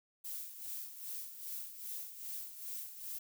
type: noise with tremolo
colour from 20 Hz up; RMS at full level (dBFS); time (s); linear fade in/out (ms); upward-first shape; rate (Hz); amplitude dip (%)
violet; -42; 0.24-3.19; 10; sine; 2.5; 65
effects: none